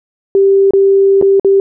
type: tone with dropouts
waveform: sine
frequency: 392 Hz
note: G4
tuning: in tune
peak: -5 dBFS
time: 0.35-1.6 s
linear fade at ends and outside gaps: 1 ms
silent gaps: 0.708-0.735 / 1.214-1.224 / 1.397-1.447 s
effects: none